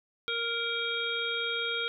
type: harmonic tone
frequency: 466.2 Hz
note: A#4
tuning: in tune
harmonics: 1 / 3 / 5 / 7 / 8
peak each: -37 / -34 / -36 / -34 / -38 dBFS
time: 0.28-1.88 s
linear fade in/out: 0 ms
effects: none